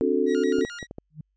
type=chord; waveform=sine; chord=D dominant seventh; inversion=third; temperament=just; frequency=264.3 / 293.7 / 367.1 / 440.5 Hz; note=C4 / D4 / F#4 / A4; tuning=+18 / 0 / -14 / +2 cents; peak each=-26 / -27 / -25 / -24 dBFS; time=0.01-0.65 s; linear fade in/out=0 ms
type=tone with vibrato; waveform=sawtooth; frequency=1646 Hz; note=G#6; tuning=16 cents flat; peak=-32 dBFS; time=0.26-0.87 s; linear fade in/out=50 ms; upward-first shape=square; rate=5.7 Hz; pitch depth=260 cents each way
type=clicks; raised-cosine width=2 ms; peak=-23 dBFS; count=4; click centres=0.586 / 0.828 / 0.911 / 0.984 s
type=tone with exponential growth; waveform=sine; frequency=153.4 Hz; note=D#3; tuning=24 cents flat; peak=-31 dBFS; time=1.1-1.21 s; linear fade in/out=5 ms; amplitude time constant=22 ms
effects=added 49 Hz sine -70 dBFS peak until 1.36 s + resampled to 16000 Hz